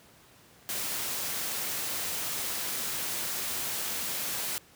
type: noise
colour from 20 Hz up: white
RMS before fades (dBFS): -33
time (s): 0.69-4.58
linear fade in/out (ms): 0
effects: pink hiss -57 dBFS RMS until 4.75 s + high-pass 80 Hz 12 dB/octave